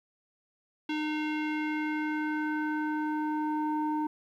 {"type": "tone with low-pass filter sweep", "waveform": "square", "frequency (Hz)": 305.3, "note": "D#4", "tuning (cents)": -33, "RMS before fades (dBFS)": -31, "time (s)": [0.89, 4.07], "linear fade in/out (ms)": 5, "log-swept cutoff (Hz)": [3100, 850], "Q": 2.6, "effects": ["11-bit"]}